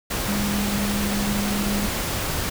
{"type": "tone in noise", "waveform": "sine", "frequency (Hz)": 203.5, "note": "G#3", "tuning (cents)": -35, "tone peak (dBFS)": -23, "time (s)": [0.28, 1.87], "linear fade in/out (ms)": 10, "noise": "pink", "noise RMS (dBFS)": -26, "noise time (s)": [0.1, 2.5], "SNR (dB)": 0, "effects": []}